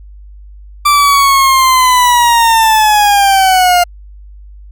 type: linear sweep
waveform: 40% pulse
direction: down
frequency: 1174.7 to 700 Hz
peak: -5 dBFS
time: 0.85-3.84 s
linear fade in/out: 10 ms
effects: added 50 Hz sine -31 dBFS peak until 4.71 s